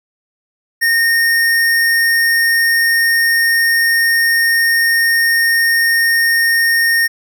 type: tone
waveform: square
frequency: 1841 Hz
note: A#6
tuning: 22 cents flat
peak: -11 dBFS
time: 0.81-7.08 s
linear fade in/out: 20 ms
effects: none